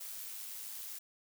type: noise with amplitude modulation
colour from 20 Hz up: blue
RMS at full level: -43 dBFS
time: 0-0.99 s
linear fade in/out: 10 ms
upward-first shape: sine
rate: 105 Hz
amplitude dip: 35%
effects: none